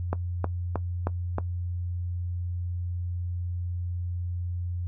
click train, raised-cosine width 1 ms, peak -13 dBFS, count 5, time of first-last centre 0.13-1.384 s, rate 3.19 Hz, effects noise-tail reverb RT60 0.1 s tail -17 dB re dry + added 88 Hz sine -28 dBFS peak until 4.87 s

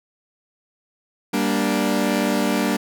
sawtooth chord, G minor, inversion none, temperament equal with one note detuned, 196 / 235.2 / 293.7 Hz, G3 / Bb3 / D4, 0 / +16 / 0 cents, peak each -19 dBFS, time 1.33-2.77 s, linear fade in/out 10 ms, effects none

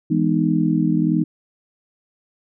sine chord, E major seventh, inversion none, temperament just, 164.81 / 206 / 247.2 / 309 Hz, E3 / G#3 / B3 / D#4, 0 / -14 / +2 / -12 cents, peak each -20 / -22 / -22 / -20 dBFS, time 0.1-1.24 s, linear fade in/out 10 ms, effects none

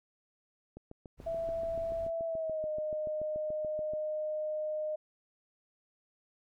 click train, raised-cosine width 2 ms, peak -33 dBFS, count 23, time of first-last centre 0.77-3.935 s, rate 6.95 Hz
brown noise, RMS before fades -48 dBFS, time 1.17-2.11 s, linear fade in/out 50 ms
sine tone with pitch glide, 662 to 614.1 Hz, E5 to D#5, +7 to -23 cents, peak -32 dBFS, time 1.26-4.96 s, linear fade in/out 10 ms, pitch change -130 cents, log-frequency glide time 2.25-2.69 s
effects none

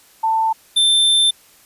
sine / square tone pair in turn, 890 / 3560 Hz, A5 / A7, +20 / +20 cents, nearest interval 2 octaves, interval 2400 cents, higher second, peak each -14 / -12 dBFS, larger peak second, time 0.23-0.53 / 0.76-1.31 s, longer second, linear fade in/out 10 ms, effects white hiss -50 dBFS RMS until 1.65 s + resampled to 32000 Hz

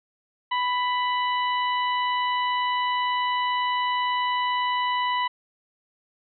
harmonic tone with a mistuned harmonic, 991 Hz, B5, 6 cents sharp, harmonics 1 / 2 / 3 / 4, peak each -23 / -30 / -32 / -40 dBFS, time 0.51-5.28 s, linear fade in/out 10 ms, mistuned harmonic 4, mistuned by -18 cents, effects none

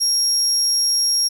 35% pulse tone, 5588 Hz, F8, in tune, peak -13 dBFS, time 0-1.29 s, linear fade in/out 20 ms, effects none

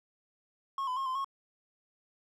triangle tone with pitch steps, 1089 / 1010 / 1077 / 1034 / 1092 Hz, C#6 / B5 / C6 / C6 / C#6, -31 / +39 / +50 / -21 / -26 cents, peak -29 dBFS, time 0.78-1.245 s, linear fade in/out 2 ms, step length 93 ms, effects none

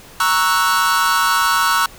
45% pulse chord, F# dominant seventh, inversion first, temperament equal, 932.3 / 1108.7 / 1318.5 / 1480 Hz, A#5 / C#6 / E6 / F#6, 0 / 0 / 0 / 0 cents, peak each -21 / -19 / -18 / -19 dBFS, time 0.2-1.86 s, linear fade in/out 2 ms, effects pink hiss -41 dBFS RMS until 1.98 s

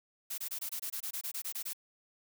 blue noise bursts, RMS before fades -38 dBFS, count 14, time 0.3-1.733 s, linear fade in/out 10 ms, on 81 ms, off 23 ms, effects none

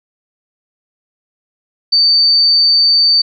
sine tone, 4581 Hz, D8, 44 cents flat, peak -7 dBFS, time 1.92-3.22 s, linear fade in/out 10 ms, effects none

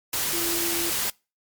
sine tone in noise, 339.6 Hz, F4, 48 cents flat, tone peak -30 dBFS, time 0.33-0.9 s, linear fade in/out 2 ms, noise white, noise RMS -26 dBFS, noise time 0.13-1.1 s, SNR -7 dB, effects noise-tail reverb RT60 0.3 s tail -26 dB re dry + MP3 96 kbps

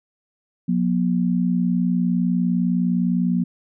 sine tone pair together, 179.5 / 239.4 Hz, F3 / A#3, +48 / +46 cents, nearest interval perfect fourth, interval 498 cents, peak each -19 / -21 dBFS, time 0.68-3.44 s, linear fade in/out 10 ms, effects none

